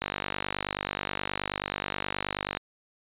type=click train; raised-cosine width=0.3 ms; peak=-12 dBFS; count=127; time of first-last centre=0.02-2.571 s; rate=49.4 Hz; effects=resampled to 8000 Hz